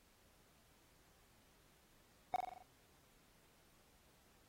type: tone with echo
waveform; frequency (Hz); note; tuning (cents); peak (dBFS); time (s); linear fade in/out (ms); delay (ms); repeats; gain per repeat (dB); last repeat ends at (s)
triangle; 737; F#5; -7; -30; 2.34-2.36; 0; 44; 6; -4; 2.624
effects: pink hiss -71 dBFS RMS until 4.48 s + AAC 48 kbps